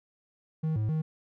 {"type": "tone with pitch steps", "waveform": "triangle", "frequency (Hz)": [158, 107.9, 157.2], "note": ["D#3", "A2", "D#3"], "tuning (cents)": [27, -33, 18], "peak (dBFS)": -24, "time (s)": [0.63, 1.02], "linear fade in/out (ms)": 10, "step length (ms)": 130, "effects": []}